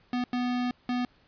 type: tone bursts at uneven times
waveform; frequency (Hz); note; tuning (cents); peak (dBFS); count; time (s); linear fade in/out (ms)
square; 246.9; B3; 0; -27; 3; 0.13-0.24 / 0.33-0.71 / 0.89-1.05; 2
effects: pink hiss -63 dBFS RMS until 1.27 s + resampled to 11025 Hz